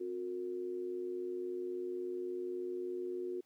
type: tone with amplitude modulation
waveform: sine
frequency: 361.8 Hz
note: F#4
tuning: 39 cents flat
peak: -33 dBFS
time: 0-3.41 s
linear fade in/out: 10 ms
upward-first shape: sine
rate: 100 Hz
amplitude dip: 70%
effects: pink hiss -74 dBFS RMS until 3.45 s + high-pass 200 Hz 12 dB/octave